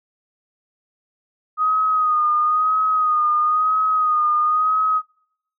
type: tone with vibrato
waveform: sine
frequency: 1244.5 Hz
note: D#6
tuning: in tune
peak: -15 dBFS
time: 1.57-5.02 s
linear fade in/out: 50 ms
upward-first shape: sine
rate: 1 Hz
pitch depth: 41 cents each way
effects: noise-tail reverb RT60 0.7 s tail -25 dB re dry